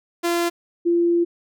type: tone pair in turn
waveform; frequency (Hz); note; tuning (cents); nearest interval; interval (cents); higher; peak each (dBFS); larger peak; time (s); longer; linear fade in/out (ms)
sawtooth / sine; 343.1 / 343.1; F4 / F4; -31 / -31; unison; 0; neither; -15; neither; 0.23-0.5 / 0.85-1.25; second; 20
effects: none